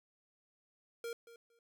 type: tone with echo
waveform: square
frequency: 466.2 Hz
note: A#4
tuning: in tune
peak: -40 dBFS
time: 1.04-1.13 s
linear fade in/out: 2 ms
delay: 230 ms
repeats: 2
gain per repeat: -15 dB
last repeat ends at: 1.59 s
effects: none